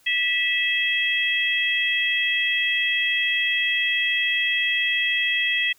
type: harmonic tone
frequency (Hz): 653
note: E5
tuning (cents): -17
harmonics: 3 / 4 / 5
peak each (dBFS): -23 / -24 / -25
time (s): 0.06-5.73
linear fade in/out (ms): 10
effects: white hiss -58 dBFS RMS until 5.78 s